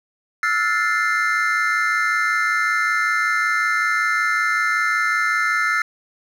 triangle chord, F major seventh, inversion third, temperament equal with one note detuned, 1318.5 / 1423.8 / 1760 / 2093 Hz, E6 / F6 / A6 / C7, 0 / +33 / 0 / 0 cents, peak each -21 dBFS, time 0.43-5.82 s, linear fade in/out 2 ms, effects none

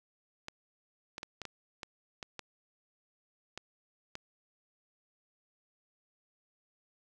clicks, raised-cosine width 0.2 ms, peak -23 dBFS, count 10, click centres 0.484 / 1.181 / 1.231 / 1.417 / 1.453 / 1.832 / 2.228 / 2.393 / 3.576 / 4.154 s, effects none

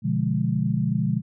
sine chord, B diminished seventh, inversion none, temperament equal, 123.47 / 146.83 / 174.61 / 207.7 Hz, B2 / D3 / F3 / Ab3, 0 / 0 / 0 / 0 cents, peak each -26 dBFS, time 0.02-1.22 s, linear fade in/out 50 ms, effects none

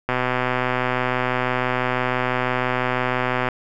click train, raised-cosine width 0.5 ms, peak -6 dBFS, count 429, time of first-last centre 0.09-3.487 s, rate 126 Hz, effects none

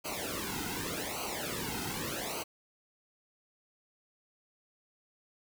pink noise with flanger, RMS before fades -37 dBFS, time 0.04-2.44 s, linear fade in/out 20 ms, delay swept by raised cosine 0.56 to 1.76 ms, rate 0.85 Hz, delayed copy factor -0.95, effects none

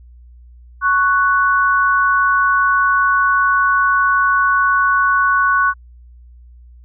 sine tone pair together, 1108.7 / 1483.6 Hz, C#6 / F#6, 0 / +4 cents, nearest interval perfect fourth, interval 504 cents, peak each -14 dBFS, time 0.81-5.74 s, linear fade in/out 50 ms, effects added 60 Hz sine -39 dBFS peak until 6.84 s

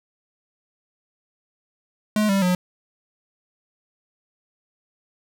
square tone with pitch steps, 212.5 / 195.99 / 180.77 Hz, G#3 / G3 / F#3, +40 / 0 / -40 cents, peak -18 dBFS, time 2.16-2.55 s, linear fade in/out 2 ms, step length 130 ms, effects none

